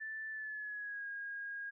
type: tone with pitch glide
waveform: sine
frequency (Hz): 1760 to 1632.7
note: A6 to G#6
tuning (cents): 0 to -30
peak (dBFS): -40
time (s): 0-1.71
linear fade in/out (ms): 20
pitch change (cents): -130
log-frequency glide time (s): 0.3-1.07
effects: none